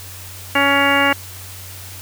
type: harmonic tone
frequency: 280 Hz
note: C#4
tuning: 18 cents sharp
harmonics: 1 / 2 / 3 / 4 / 5 / 6 / 7 / 8 / 10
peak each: -21 / -21 / -21 / -21 / -21 / -21 / -21 / -21 / -21 dBFS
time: 0.55-1.13 s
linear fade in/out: 5 ms
effects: added 93 Hz sine -36 dBFS peak until 2.01 s + white hiss -36 dBFS RMS until 2.01 s